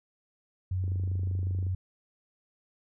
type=tone; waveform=sine; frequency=92.5 Hz; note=F#2; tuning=in tune; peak=-27 dBFS; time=0.71-1.75 s; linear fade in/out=5 ms
type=click train; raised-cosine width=3 ms; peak=-31 dBFS; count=22; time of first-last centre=0.84-1.667 s; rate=25.4 Hz
effects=none